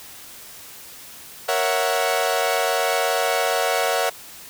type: chord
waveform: sawtooth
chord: F# dominant seventh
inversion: first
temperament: equal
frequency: 466.2 / 554.4 / 659.3 / 740 Hz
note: A#4 / C#5 / E5 / F#5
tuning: 0 / 0 / 0 / 0 cents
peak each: -22 / -21 / -21 / -20 dBFS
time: 1.48-4.1 s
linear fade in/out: 10 ms
effects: white hiss -41 dBFS RMS until 4.49 s